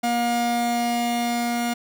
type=tone pair together; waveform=45% pulse; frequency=237.9 / 714 Hz; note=A#3 / F5; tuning=+35 / +38 cents; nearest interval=octave + perfect fifth; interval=1903 cents; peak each=-24 dBFS; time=0.03-1.74 s; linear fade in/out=10 ms; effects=none